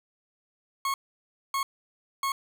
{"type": "tone bursts", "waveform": "40% pulse", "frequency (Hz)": 1094, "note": "C#6", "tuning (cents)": -23, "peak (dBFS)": -25, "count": 3, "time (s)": [0.85, 2.32], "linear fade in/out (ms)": 2, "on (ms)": 90, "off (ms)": 600, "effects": ["9-bit"]}